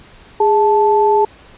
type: tone pair together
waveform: sine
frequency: 412.9 / 875 Hz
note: G#4 / A5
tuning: -10 / -10 cents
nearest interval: octave + minor second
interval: 1300 cents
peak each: -12 dBFS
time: 0.4-1.25 s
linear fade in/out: 5 ms
effects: pink hiss -43 dBFS RMS until 1.57 s + resampled to 8000 Hz